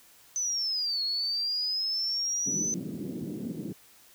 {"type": "linear two-way sweep", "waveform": "sine", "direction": "down then up", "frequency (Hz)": [6120, 4296, 6120], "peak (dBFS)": -27, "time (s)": [0.36, 2.74], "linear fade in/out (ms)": 0, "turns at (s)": 1.03}
{"type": "band-pass noise", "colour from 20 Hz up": "pink", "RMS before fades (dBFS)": -36, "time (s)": [2.46, 3.73], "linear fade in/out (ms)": 10, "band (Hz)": [170, 330], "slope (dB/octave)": 24}
{"effects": ["white hiss -57 dBFS RMS until 4.14 s"]}